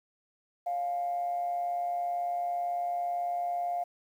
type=tone with amplitude modulation; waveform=sine; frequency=702 Hz; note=F5; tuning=9 cents sharp; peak=-26 dBFS; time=0.66-3.84 s; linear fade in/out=10 ms; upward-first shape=sine; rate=138 Hz; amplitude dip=45%; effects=tanh soft clip ceiling -23 dBFS + 10-bit